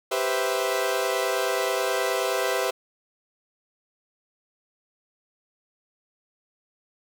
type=chord; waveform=sawtooth; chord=C major seventh; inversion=second; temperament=equal; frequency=392 / 493.9 / 523.3 / 659.3 Hz; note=G4 / B4 / C5 / E5; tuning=0 / 0 / 0 / 0 cents; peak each=-25 dBFS; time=0.11-2.71 s; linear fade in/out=10 ms; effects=none